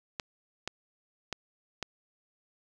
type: clicks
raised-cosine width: 0.2 ms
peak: -16 dBFS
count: 4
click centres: 0.198 / 0.676 / 1.327 / 1.827 s
effects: none